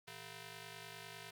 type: ring-modulated tone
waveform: 5% pulse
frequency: 281.1 Hz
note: C#4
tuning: 24 cents sharp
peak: -35 dBFS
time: 0.07-1.31 s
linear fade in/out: 10 ms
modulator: 1240 Hz
effects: none